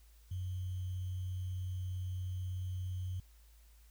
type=tone with sample-and-hold; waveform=sine; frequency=91.8 Hz; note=F#2; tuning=13 cents flat; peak=-36 dBFS; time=0.31-3.2 s; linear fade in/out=5 ms; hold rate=3150 Hz; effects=added 55 Hz sine -58 dBFS peak until 3.9 s + white hiss -69 dBFS RMS until 3.9 s